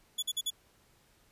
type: tone bursts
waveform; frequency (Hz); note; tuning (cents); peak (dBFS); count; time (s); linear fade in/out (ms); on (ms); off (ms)
sawtooth; 3423; A7; -48; -27; 4; 0.18-0.505; 10; 46; 47
effects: pink hiss -66 dBFS RMS until 1.31 s + resampled to 32000 Hz